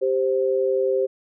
sine tone pair together, 392 / 523.3 Hz, G4 / C5, 0 / 0 cents, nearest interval perfect fourth, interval 500 cents, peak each -21 dBFS, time 0.01-1.07 s, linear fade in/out 20 ms, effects none

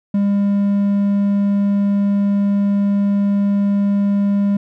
triangle tone, 201.1 Hz, G3, 44 cents sharp, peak -11 dBFS, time 0.14-4.57 s, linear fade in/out 5 ms, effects none

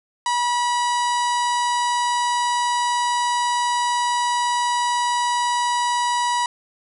harmonic tone with a mistuned harmonic, 969 Hz, B5, 33 cents flat, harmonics 1 / 2 / 3 / 4 / 5 / 6 / 7 / 8 / 9 / 10, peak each -19 / -29 / -33 / -32 / -34 / -38 / -39 / -36 / -42 / -39 dBFS, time 0.26-6.46 s, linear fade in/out 2 ms, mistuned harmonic 3, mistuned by +17 cents, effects none

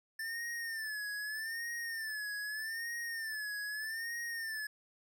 square tone with vibrato, 1770 Hz, A6, 10 cents sharp, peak -38 dBFS, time 0.19-4.67 s, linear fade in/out 5 ms, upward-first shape sine, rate 0.81 Hz, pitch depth 100 cents each way, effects none

